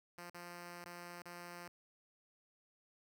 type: tone with dropouts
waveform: 5% pulse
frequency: 174.61 Hz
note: F3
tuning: in tune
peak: -37 dBFS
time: 0.18-1.68 s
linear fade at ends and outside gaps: 2 ms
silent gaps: 0.299-0.345 / 0.844-0.857 / 1.221-1.256 s
effects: none